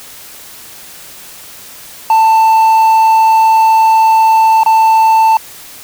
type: tone with dropouts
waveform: triangle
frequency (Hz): 888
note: A5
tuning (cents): +16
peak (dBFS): -3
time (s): 2.1-5.37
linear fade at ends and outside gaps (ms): 2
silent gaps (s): 4.634-4.661
effects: white hiss -33 dBFS RMS until 5.83 s